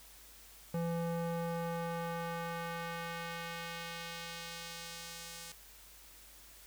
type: tone with band-pass filter sweep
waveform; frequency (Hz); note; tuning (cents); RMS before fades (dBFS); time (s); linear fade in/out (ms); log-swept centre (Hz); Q
square; 168.3; E3; +36; -40; 0.74-5.52; 2; 390 to 8000; 0.76
effects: added 50 Hz sine -62 dBFS peak until 6.66 s + white hiss -57 dBFS RMS until 6.66 s